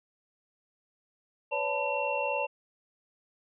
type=tone cluster; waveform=sine; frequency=504 / 567 / 886 / 993 / 2724 Hz; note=B4 / C#5 / A5 / B5 / F7; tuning=+35 / +39 / +12 / +9 / -44 cents; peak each=-36 / -32 / -33 / -40 / -33 dBFS; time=1.51-2.47 s; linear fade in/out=20 ms; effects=none